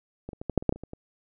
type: clicks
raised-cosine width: 2 ms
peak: -23 / -27 / -23 / -15 / -6 / -24 / -7 / -14 / -30 / -25 / -25 dBFS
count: 11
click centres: 0.29 / 0.332 / 0.415 / 0.497 / 0.577 / 0.625 / 0.693 / 0.725 / 0.76 / 0.836 / 0.934 s
effects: none